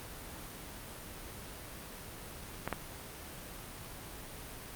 clicks, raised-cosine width 0.5 ms, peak -18 dBFS, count 2, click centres 2.676 / 2.727 s, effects pink hiss -46 dBFS RMS until 4.75 s + Opus 32 kbps

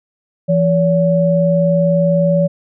sine tone pair together, 168.99 / 569 Hz, E3 / C#5, +43 / +45 cents, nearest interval octave + major sixth, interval 2102 cents, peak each -13 dBFS, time 0.48-2.48 s, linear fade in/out 20 ms, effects none

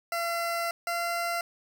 20% pulse tone pair in turn, 680 / 686.3 Hz, F5 / F5, -46 / -30 cents, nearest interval unison, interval 16 cents, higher second, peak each -23 dBFS, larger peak neither, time 0.12-0.71 / 0.87-1.41 s, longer first, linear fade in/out 2 ms, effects 9-bit

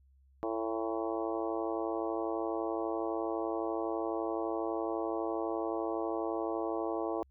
harmonic tone with a mistuned harmonic, 111.9 Hz, A2, 30 cents sharp, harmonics 3 / 4 / 5 / 6 / 7 / 8 / 9 / 10, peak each -36 / -38 / -40 / -39 / -42 / -46 / -45 / -46 dBFS, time 0.43-7.23 s, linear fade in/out 0 ms, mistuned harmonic 7, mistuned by +29 cents, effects added 67 Hz sine -61 dBFS peak until 7.3 s

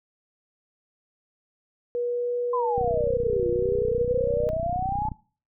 sine tone with vibrato, 481.9 Hz, B4, 43 cents flat, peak -24 dBFS, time 1.95-4.49 s, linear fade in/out 0 ms, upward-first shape triangle, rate 0.59 Hz, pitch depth 15 cents each way
sine exponential two-way sweep, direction down then up, 1046.5 to 349.2 to 869 Hz, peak -25 dBFS, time 2.53-5.09 s, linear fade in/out 5 ms, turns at 3.48 s
click train, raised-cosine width 5 ms, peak -21 dBFS, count 73, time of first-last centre 2.78-5.118 s, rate 30.8 Hz
effects noise-tail reverb RT60 0.4 s tail -21 dB re dry

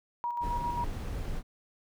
sine tone with tremolo, 955 Hz, A#5, 42 cents sharp, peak -29 dBFS, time 0.24-0.84 s, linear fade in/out 0 ms, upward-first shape square, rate 7.5 Hz, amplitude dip 40%
brown noise, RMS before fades -35 dBFS, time 0.4-1.43 s, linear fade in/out 50 ms
effects none

